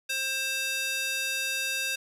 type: tone with high-pass filter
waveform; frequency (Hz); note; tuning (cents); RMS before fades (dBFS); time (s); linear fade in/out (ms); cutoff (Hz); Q
square; 530; C5; +22; -30; 0.09-1.96; 10; 2400; 1.4
effects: resampled to 32000 Hz + 8-bit